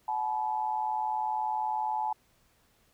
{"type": "tone with amplitude modulation", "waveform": "sine", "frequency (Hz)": 862, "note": "A5", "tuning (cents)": -36, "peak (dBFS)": -24, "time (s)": [0.08, 2.13], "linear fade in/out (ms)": 5, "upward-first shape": "sine", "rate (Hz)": 120, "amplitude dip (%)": 85, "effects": ["pink hiss -67 dBFS RMS until 2.93 s"]}